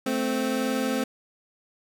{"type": "tone pair together", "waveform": "25% pulse", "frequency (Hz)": [218.8, 260], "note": ["A3", "C4"], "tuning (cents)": [-9, -11], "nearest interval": "minor third", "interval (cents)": 298, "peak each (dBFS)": [-25, -22], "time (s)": [0.06, 1.04], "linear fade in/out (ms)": 5, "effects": []}